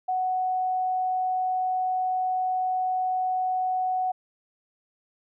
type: tone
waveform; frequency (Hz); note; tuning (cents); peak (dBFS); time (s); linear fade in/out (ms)
sine; 742; F#5; +5; -23; 0.08-4.12; 10
effects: none